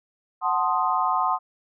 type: chord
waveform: sine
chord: F# diminished seventh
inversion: none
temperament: equal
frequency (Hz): 740 / 880 / 1046.5 / 1244.5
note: F#5 / A5 / C6 / Eb6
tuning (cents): 0 / 0 / 0 / 0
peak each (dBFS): -26 / -27 / -24 / -26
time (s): 0.41-1.39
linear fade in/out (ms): 50
effects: none